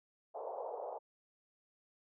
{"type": "band-pass noise", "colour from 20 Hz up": "pink", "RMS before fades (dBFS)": -43, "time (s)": [0.34, 0.99], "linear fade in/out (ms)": 20, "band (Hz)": [460, 920], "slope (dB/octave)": 48, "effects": []}